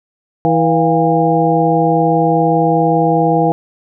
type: harmonic tone with a mistuned harmonic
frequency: 162.5 Hz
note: E3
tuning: 24 cents flat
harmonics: 1 / 2 / 3 / 4 / 5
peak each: -16 / -16 / -16 / -16 / -16 dBFS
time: 0.45-3.52 s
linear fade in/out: 0 ms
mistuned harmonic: 4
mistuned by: +110 cents
effects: none